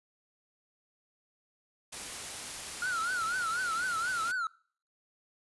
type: noise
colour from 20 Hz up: white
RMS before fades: -40 dBFS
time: 1.92-4.32 s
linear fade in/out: 10 ms
type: tone with vibrato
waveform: triangle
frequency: 1406 Hz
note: F6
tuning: 11 cents sharp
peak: -28 dBFS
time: 2.82-4.47 s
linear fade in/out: 2 ms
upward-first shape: triangle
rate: 4.1 Hz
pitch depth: 160 cents each way
effects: noise-tail reverb RT60 0.5 s tail -24 dB re dry + resampled to 24000 Hz